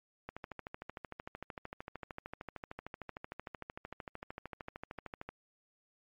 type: click train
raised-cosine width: 0.5 ms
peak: -27 dBFS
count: 67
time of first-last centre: 0.29-5.29 s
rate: 13.2 Hz
effects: MP3 48 kbps